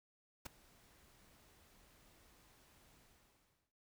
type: noise with ADSR envelope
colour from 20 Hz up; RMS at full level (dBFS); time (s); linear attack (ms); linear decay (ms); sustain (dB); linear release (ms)
pink; -43; 0.45-3.73; 13; 8; -24; 800
effects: noise-tail reverb RT60 0.1 s tail -19 dB re dry